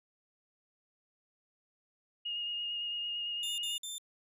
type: tone with vibrato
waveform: sine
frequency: 2854 Hz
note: F7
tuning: 37 cents sharp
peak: -34 dBFS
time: 2.25-3.78 s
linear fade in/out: 10 ms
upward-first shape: sine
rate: 8.9 Hz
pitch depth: 15 cents each way
type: tone bursts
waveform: 20% pulse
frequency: 3569 Hz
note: A7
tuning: 24 cents sharp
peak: -33 dBFS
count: 3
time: 3.43-3.982 s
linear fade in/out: 2 ms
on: 150 ms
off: 51 ms
effects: none